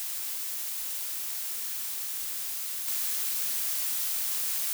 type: noise with level steps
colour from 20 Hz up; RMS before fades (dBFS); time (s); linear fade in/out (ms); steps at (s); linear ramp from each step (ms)
blue; -34 / -30; 0-4.73; 0; 2.87; 10
effects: none